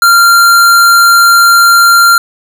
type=tone; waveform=square; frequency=1385 Hz; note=F6; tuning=15 cents flat; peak=-3 dBFS; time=0.02-2.18 s; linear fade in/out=2 ms; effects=none